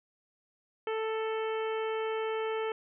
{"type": "harmonic tone", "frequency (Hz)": 441.2, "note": "A4", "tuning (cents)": 5, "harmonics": [1, 2, 3, 4, 5, 6, 7], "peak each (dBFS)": [-31, -39, -41, -46, -45, -48, -48], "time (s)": [0.87, 2.72], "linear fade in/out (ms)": 2, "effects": []}